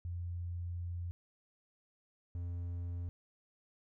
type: tone pair in turn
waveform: sine / triangle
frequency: 87.2 / 87.2 Hz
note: F2 / F2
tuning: -2 / -2 cents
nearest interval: unison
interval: 0 cents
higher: neither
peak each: -37 / -35 dBFS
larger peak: second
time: 0.05-1.11 / 2.35-3.09 s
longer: first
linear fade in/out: 0 ms
effects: none